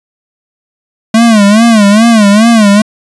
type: tone with vibrato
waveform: square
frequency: 216.5 Hz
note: A3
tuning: 28 cents flat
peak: -3 dBFS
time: 1.14-2.82 s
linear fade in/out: 5 ms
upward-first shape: sine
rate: 2.4 Hz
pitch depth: 140 cents each way
effects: resampled to 24000 Hz